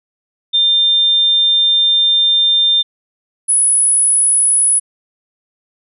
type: tone pair in turn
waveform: sine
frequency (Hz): 3600 / 10163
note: A7 / D#9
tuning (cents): +39 / +36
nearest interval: octave + tritone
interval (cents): 1797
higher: second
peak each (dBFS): -9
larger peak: neither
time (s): 0.53-2.83 / 3.48-4.8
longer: first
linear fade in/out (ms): 20
effects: none